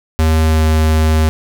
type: tone with pitch glide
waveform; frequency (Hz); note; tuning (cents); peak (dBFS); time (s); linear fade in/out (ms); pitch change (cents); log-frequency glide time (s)
square; 79.4 to 78.62; D#2 to D#2; +36 to +19; -10; 0.19-1.29; 0; -17; 0.42-0.63
effects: none